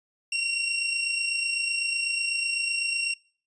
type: tone pair together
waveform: sawtooth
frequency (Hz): 2721 / 2749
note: F7 / F7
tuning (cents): -46 / -28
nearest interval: unison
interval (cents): 18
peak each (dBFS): -30 / -22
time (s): 0.32-3.14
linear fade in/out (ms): 5
effects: noise-tail reverb RT60 0.5 s tail -26 dB re dry + resampled to 22050 Hz